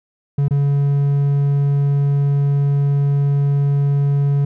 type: tone with dropouts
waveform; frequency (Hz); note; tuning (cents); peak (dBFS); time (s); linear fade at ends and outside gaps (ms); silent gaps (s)
triangle; 141.5; C#3; +36; -11; 0.38-4.45; 5; 0.483-0.508
effects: none